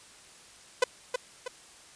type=tone with echo; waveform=sawtooth; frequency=502 Hz; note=B4; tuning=28 cents sharp; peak=-15 dBFS; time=0.82-0.84 s; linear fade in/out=5 ms; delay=320 ms; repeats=2; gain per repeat=-7 dB; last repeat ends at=1.48 s; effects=white hiss -53 dBFS RMS until 1.95 s + resampled to 22050 Hz